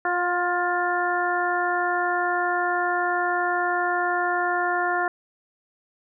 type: harmonic tone with a mistuned harmonic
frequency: 352.6 Hz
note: F4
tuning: 17 cents sharp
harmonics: 1 / 2 / 3 / 4 / 5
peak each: -29 / -25 / -29 / -27 / -29 dBFS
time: 0.05-5.08 s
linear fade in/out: 2 ms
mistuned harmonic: 2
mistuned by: +18 cents
effects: none